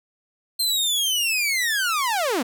sawtooth linear sweep, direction down, 4186 to 214.2 Hz, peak -17 dBFS, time 0.59-2.43 s, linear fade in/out 10 ms, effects none

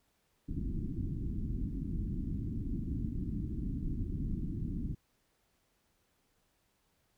pink low-pass noise, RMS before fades -36 dBFS, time 0.48-4.95 s, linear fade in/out 10 ms, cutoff 310 Hz, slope 48 dB/octave, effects pink hiss -75 dBFS RMS until 7.17 s

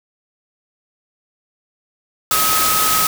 sine tone in noise, 1272 Hz, D#6, 38 cents sharp, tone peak -18 dBFS, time 2.31-3.07 s, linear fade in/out 2 ms, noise white, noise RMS -17 dBFS, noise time 2.31-3.07 s, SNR -4 dB, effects none

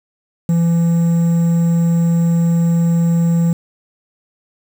triangle tone with quantisation, 168.4 Hz, E3, 37 cents sharp, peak -9 dBFS, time 0.49-3.53 s, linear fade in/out 2 ms, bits 6, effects none

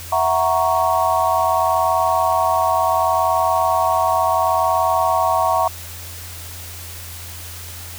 sine chord, F# dominant seventh, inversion third, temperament equal, 659.3 / 740 / 932.3 / 1108.7 Hz, E5 / F#5 / A#5 / C#6, 0 / 0 / 0 / 0 cents, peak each -20 dBFS, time 0.12-5.68 s, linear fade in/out 5 ms, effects added 86 Hz sine -35 dBFS peak until 7.98 s + white hiss -35 dBFS RMS until 7.98 s

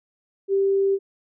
sine tone, 392 Hz, G4, in tune, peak -17 dBFS, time 0.48-0.99 s, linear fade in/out 50 ms, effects none

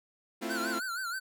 sawtooth chord, F major seventh, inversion first, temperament equal with one note detuned, 221.8 / 261.6 / 329.6 / 349.2 Hz, A3 / C4 / E4 / F4, +14 / 0 / 0 / 0 cents, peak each -35 dBFS, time 0.41-0.8 s, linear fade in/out 20 ms
square tone with vibrato, 1449 Hz, F#6, 37 cents flat, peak -34 dBFS, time 0.49-1.2 s, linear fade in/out 20 ms, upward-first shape sine, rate 6.3 Hz, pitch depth 120 cents each way
effects none

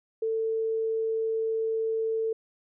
sine tone, 446.1 Hz, A4, 24 cents sharp, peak -25 dBFS, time 0.22-2.33 s, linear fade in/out 5 ms, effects none

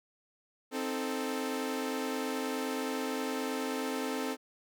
sawtooth chord, A diminished, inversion first, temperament equal, 261.6 / 311.1 / 440 Hz, C4 / Eb4 / A4, 0 / 0 / 0 cents, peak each -31 / -36 / -33 dBFS, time 0.71-4.37 s, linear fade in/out 50 ms, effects none

